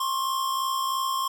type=tone pair together; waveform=square; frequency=1059 / 1122 Hz; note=C6 / C#6; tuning=+21 / +21 cents; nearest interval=minor second; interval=100 cents; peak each=-26 / -34 dBFS; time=0-1.28 s; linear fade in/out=5 ms; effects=none